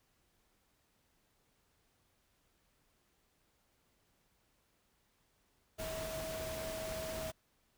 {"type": "tone in noise", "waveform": "sine", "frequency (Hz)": 641, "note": "E5", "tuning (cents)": -49, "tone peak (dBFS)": -41, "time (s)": [5.78, 7.32], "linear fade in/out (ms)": 20, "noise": "pink", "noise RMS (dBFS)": -44, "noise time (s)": [5.78, 7.32], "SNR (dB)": 0, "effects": ["pink hiss -75 dBFS RMS until 7.77 s"]}